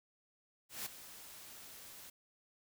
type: noise with ADSR envelope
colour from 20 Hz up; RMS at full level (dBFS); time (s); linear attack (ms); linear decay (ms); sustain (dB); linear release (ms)
white; -40; 0.69-2.1; 170; 9; -13; 6
effects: none